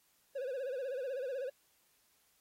triangle tone with vibrato, 523.3 Hz, C5, in tune, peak -34 dBFS, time 0.35-1.5 s, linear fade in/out 10 ms, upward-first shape sine, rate 16 Hz, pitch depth 120 cents each way, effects white hiss -72 dBFS RMS until 2.4 s + AAC 48 kbps

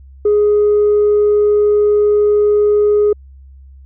sine tone, 416.4 Hz, G#4, 5 cents sharp, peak -7 dBFS, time 0.25-3.13 s, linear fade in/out 5 ms, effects tanh soft clip ceiling -6 dBFS + added 67 Hz sine -36 dBFS peak until 3.85 s

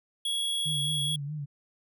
square tone, 3337 Hz, G#7, 8 cents sharp, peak -28 dBFS, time 0.25-1.16 s, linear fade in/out 5 ms
sine tone with vibrato, 146.9 Hz, D3, 1 cent sharp, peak -32 dBFS, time 0.65-1.46 s, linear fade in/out 20 ms, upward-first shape sine, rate 4.7 Hz, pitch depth 73 cents each way
effects none

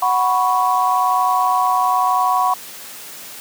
sine chord, F# suspended fourth, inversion none, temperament equal, 740 / 987.8 / 1108.7 Hz, F#5 / B5 / C#6, 0 / 0 / 0 cents, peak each -18 dBFS, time 0.02-2.54 s, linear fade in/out 5 ms, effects white hiss -35 dBFS RMS until 3.4 s + high-pass 150 Hz 12 dB/octave

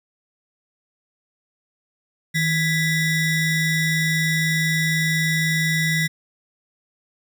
square ring-modulated tone, 911 Hz, A#5, 40 cents flat, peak -16 dBFS, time 2.34-6.08 s, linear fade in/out 20 ms, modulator 1070 Hz, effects none

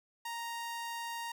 sawtooth tone, 932.3 Hz, A#5, in tune, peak -34 dBFS, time 0.25-1.32 s, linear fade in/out 5 ms, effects none

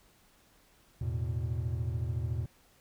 triangle chord, E suspended fourth, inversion none, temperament just, 82.41 / 109.88 / 123.61 Hz, E2 / A2 / B2, 0 / -2 / +2 cents, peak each -33 dBFS, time 1.01-2.46 s, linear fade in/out 5 ms, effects pink hiss -64 dBFS RMS until 2.8 s

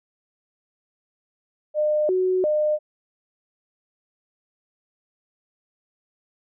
sine tone with pitch steps, 605 / 370.4 / 606 Hz, D#5 / F#4 / D#5, -49 / +2 / -46 cents, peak -18 dBFS, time 1.74-2.79 s, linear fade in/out 50 ms, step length 350 ms, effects none

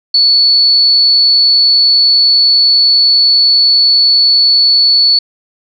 sine tone, 4435 Hz, C#8, in tune, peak -5 dBFS, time 0.14-5.19 s, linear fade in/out 5 ms, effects none

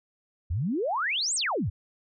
sine exponential two-way sweep, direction up then down, 73.42 to 8800 to 73.42 Hz, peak -25 dBFS, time 0.5-1.7 s, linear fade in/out 10 ms, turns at 1.35 s, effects none

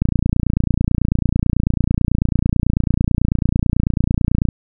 click train, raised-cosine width 5 ms, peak -3 dBFS, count 131, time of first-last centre 0.02-4.487 s, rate 29.1 Hz, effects none

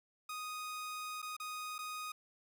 sawtooth tone with dropouts, 1244.5 Hz, D#6, in tune, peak -37 dBFS, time 0.29-2.12 s, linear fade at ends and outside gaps 5 ms, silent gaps 1.219-1.226 / 1.367-1.399 / 1.782-1.788 s, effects none

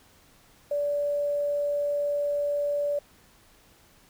sine tone with quantisation, 579 Hz, D5, 25 cents flat, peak -24 dBFS, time 0.71-2.99 s, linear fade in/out 5 ms, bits 9, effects pink hiss -58 dBFS RMS until 4.09 s

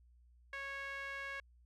sawtooth tone with band-pass filter, 551 Hz, C#5, 11 cents flat, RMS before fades -44 dBFS, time 0.53-1.4 s, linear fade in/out 2 ms, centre 1900 Hz, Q 3.4, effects added 60 Hz sine -62 dBFS peak until 1.65 s

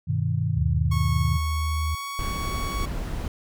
sine chord, G augmented, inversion none, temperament equal, 98 / 123.47 / 155.56 Hz, G2 / B2 / D#3, 0 / 0 / 0 cents, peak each -26 dBFS, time 0.07-1.38 s, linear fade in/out 20 ms
sine tone, 77.78 Hz, D#2, in tune, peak -23 dBFS, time 0.57-1.95 s, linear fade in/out 5 ms
sawtooth tone with pitch glide, 1099 to 1118.2 Hz, C#6 to C#6, -15 to +15 cents, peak -27 dBFS, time 0.91-2.86 s, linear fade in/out 10 ms, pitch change +30 cents, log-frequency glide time 1.16-2.07 s
brown noise, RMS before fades -29 dBFS, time 2.19-3.28 s, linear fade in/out 2 ms
effects none

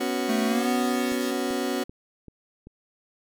30% pulse chord, B suspended second, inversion none, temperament just, 246.9 / 277.8 / 370.4 Hz, B3 / C#4 / F#4, 0 / +4 / +2 cents, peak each -27 dBFS, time 0-1.84 s, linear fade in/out 10 ms
square tone with pitch glide, 221.5 to 247.2 Hz, A3 to B3, +12 to +2 cents, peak -25 dBFS, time 0.28-1.32 s, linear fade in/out 20 ms, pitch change +190 cents, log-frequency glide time 0.46-0.69 s
click train, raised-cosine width 3 ms, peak -31 dBFS, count 5, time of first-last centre 1.12-2.67 s, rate 2.58 Hz
effects none

